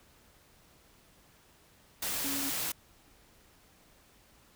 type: tone in noise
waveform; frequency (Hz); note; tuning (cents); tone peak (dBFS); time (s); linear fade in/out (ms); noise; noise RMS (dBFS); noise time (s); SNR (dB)
sine; 277.2; C#4; 0; -37; 2.24-2.5; 5; white; -34; 2.02-2.72; -6
effects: pink hiss -62 dBFS RMS until 4.55 s